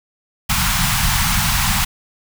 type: band-stop noise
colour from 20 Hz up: pink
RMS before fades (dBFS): -17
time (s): 0.49-1.85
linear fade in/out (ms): 10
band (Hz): 210 to 780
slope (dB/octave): 48
effects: none